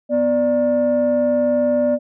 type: tone pair together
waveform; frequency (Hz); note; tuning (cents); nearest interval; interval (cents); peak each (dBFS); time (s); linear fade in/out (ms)
sine; 247.6 / 588.9; B3 / D5; +5 / +5; octave + minor third; 1500; -18 / -14; 0.09-1.99; 50
effects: tanh soft clip ceiling -10 dBFS